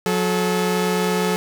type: tone pair together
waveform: sawtooth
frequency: 181.4 / 431.4 Hz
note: F#3 / A4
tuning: -34 / -34 cents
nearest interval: octave + minor third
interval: 1500 cents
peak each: -17 dBFS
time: 0.06-1.36 s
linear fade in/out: 0 ms
effects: none